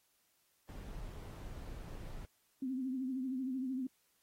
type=noise; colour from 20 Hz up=brown; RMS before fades=-46 dBFS; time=0.69-2.25 s; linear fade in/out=0 ms
type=tone with vibrato; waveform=sine; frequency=259.8 Hz; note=C4; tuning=12 cents flat; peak=-35 dBFS; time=2.62-3.87 s; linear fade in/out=5 ms; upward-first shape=triangle; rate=13 Hz; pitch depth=81 cents each way
effects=white hiss -75 dBFS RMS until 4.22 s + AAC 48 kbps